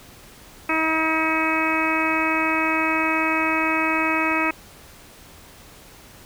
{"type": "harmonic tone", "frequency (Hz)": 319, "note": "D#4", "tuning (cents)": 43, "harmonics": [1, 2, 3, 4, 5, 6, 7, 8], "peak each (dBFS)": [-25, -30, -27, -26, -31, -30, -27, -25], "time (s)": [0.69, 4.51], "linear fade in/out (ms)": 5, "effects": ["pink hiss -46 dBFS RMS until 6.25 s"]}